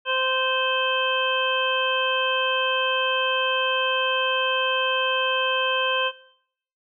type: harmonic tone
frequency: 520 Hz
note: C5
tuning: 11 cents flat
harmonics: 1 / 2 / 3 / 5 / 6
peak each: -27 / -27 / -27 / -27 / -27 dBFS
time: 0.05-6.12 s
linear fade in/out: 50 ms
effects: noise-tail reverb RT60 0.7 s tail -20 dB re dry